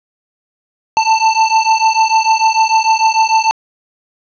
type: beating tone pair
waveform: square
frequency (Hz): 884 / 890.7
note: A5 / A5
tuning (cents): +8 / +21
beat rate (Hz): 6.7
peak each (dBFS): -13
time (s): 0.97-3.51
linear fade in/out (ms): 0
effects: resampled to 16000 Hz + 7-bit